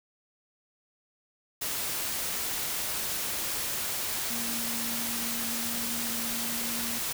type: tone in noise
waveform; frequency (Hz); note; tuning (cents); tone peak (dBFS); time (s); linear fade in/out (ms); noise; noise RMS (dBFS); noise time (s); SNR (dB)
sine; 233.1; A#3; 0; -38; 4.3-6.99; 10; white; -32; 1.61-7.13; -9
effects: none